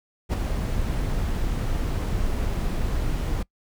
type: noise with ADSR envelope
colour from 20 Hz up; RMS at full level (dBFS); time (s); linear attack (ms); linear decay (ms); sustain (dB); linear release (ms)
brown; -19; 0.29-3.43; 45; 4; -6; 7
effects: noise-tail reverb RT60 0.1 s tail -24 dB re dry